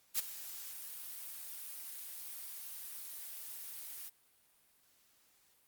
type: noise with ADSR envelope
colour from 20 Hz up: blue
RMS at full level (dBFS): -31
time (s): 0.14-4.1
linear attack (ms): 48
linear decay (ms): 18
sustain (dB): -15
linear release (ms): 23
effects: white hiss -70 dBFS RMS until 5.67 s + Opus 48 kbps